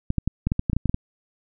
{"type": "clicks", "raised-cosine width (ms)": 5, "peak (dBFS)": -9, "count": 12, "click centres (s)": [0.104, 0.183, 0.276, 0.47, 0.519, 0.594, 0.698, 0.732, 0.766, 0.857, 0.895, 0.944], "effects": []}